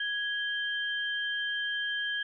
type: tone pair together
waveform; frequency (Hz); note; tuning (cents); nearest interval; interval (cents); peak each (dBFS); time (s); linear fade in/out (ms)
sine; 1661.2 / 3147; G#6 / G7; 0 / +6; major seventh; 1106; -31 / -34; 0-2.23; 5
effects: none